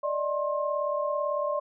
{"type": "tone cluster", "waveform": "sine", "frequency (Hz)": [586, 624, 1065], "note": ["D5", "D#5", "C6"], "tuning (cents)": [-4, 5, 30], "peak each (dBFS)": [-28, -33, -31], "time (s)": [0.03, 1.6], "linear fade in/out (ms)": 10, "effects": []}